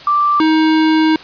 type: tone pair in turn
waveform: sine / square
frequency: 1174.7 / 315.3 Hz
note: D6 / D#4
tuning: 0 / +23 cents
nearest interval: octave + major seventh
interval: 2277 cents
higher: first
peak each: -10 dBFS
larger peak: neither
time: 0.07-0.4 / 0.4-1.16 s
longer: second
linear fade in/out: 2 ms
effects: white hiss -35 dBFS RMS until 1.23 s + resampled to 11025 Hz